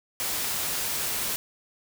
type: noise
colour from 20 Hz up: white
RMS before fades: -29 dBFS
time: 0.2-1.36 s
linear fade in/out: 0 ms
effects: none